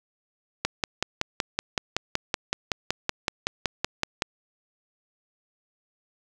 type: click train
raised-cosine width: 0.2 ms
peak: -6 dBFS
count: 20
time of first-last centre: 0.65-4.221 s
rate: 5.32 Hz
effects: none